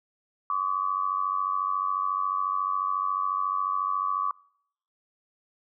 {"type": "tone with amplitude modulation", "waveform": "sine", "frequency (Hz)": 1140, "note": "C#6", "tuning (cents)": 48, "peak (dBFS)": -21, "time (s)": [0.5, 4.31], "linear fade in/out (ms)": 2, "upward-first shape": "sine", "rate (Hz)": 94.1, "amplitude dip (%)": 80, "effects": ["noise-tail reverb RT60 0.7 s tail -25 dB re dry"]}